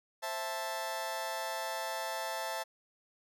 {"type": "chord", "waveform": "sawtooth", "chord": "A minor", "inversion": "first", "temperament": "just", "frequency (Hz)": [528, 660, 880], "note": ["C5", "E5", "A5"], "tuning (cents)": [16, 2, 0], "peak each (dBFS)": [-39, -36, -34], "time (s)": [0.22, 2.64], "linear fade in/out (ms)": 20, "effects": []}